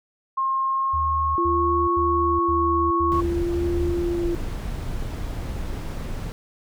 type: tone with pitch glide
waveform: sine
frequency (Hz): 1068 to 1103.7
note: C6 to C#6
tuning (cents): +35 to -8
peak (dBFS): -20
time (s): 0.37-3.21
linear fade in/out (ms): 10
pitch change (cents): +57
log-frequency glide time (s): 0.64-1.78
type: tone bursts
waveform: sine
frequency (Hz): 77.3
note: D#2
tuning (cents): -11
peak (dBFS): -26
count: 6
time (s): 0.93-3.945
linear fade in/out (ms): 10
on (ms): 430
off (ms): 87
type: tone with vibrato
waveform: sine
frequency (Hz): 343.2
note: F4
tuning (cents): -30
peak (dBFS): -22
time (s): 1.38-4.35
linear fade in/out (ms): 0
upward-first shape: sine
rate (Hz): 0.51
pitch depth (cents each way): 17
type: noise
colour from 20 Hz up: brown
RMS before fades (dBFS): -29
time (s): 3.12-6.32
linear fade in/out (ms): 0
effects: none